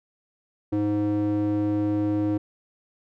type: tone with band-pass filter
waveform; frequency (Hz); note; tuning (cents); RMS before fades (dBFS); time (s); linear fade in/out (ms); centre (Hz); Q
square; 104; G#2; +3; -24; 0.72-2.38; 10; 330; 2.5
effects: none